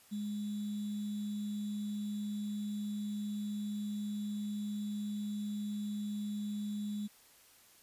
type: tone with sample-and-hold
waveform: sine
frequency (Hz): 207.7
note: G#3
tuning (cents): 0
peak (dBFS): -35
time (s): 0.11-7.08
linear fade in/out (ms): 20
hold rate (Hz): 3675
effects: white hiss -62 dBFS RMS until 7.82 s + resampled to 32000 Hz

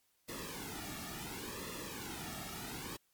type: noise with flanger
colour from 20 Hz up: pink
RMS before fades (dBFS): -44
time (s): 0.28-2.97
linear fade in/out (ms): 10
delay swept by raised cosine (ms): 1.3 to 1.99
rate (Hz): 0.7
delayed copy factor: -0.8
effects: white hiss -75 dBFS RMS until 3.13 s + MP3 96 kbps

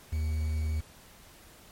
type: tone with quantisation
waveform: triangle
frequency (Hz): 77.8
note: D#2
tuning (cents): 0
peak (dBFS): -25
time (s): 0.12-0.81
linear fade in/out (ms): 10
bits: 8
effects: pink hiss -54 dBFS RMS until 1.71 s + MP3 64 kbps

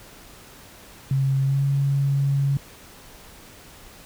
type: tone with pitch glide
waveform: sine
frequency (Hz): 135.3 to 139.02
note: C#3 to C#3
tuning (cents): -42 to +5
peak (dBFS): -18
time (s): 1.11-2.57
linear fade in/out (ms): 2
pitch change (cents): +47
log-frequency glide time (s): 1.43-1.63
effects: pink hiss -46 dBFS RMS until 4.05 s

